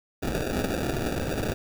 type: noise with sample-and-hold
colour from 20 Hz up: blue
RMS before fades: -28 dBFS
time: 0.22-1.54 s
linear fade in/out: 10 ms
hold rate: 1050 Hz
effects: none